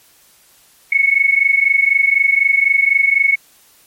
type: tone pair together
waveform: sine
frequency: 2193 / 2217 Hz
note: C#7 / C#7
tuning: -19 / 0 cents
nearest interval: unison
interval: 19 cents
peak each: -13 dBFS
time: 0.92-3.36 s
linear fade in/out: 5 ms
effects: white hiss -50 dBFS RMS until 3.86 s + MP3 64 kbps